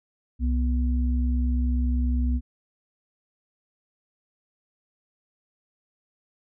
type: tone pair together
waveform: sine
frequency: 64.71 / 244.3 Hz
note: C2 / B3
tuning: -19 / -19 cents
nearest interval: octave + major seventh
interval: 2300 cents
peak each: -21 / -29 dBFS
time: 0.39-2.41 s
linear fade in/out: 50 ms
effects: none